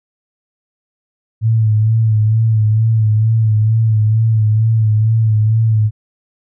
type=tone with vibrato; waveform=sine; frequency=110 Hz; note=A2; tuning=in tune; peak=-9 dBFS; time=1.41-5.91 s; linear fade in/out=50 ms; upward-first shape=sine; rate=2.2 Hz; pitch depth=45 cents each way; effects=none